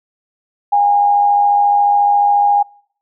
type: tone with amplitude modulation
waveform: sine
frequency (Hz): 816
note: G#5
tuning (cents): -31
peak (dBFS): -7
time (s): 0.72-2.63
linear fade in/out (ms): 10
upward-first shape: sine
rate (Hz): 94.2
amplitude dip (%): 40
effects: noise-tail reverb RT60 0.6 s tail -26 dB re dry